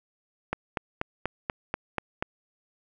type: click train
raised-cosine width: 0.5 ms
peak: -12 dBFS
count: 8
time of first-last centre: 0.53-2.225 s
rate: 4.13 Hz
effects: none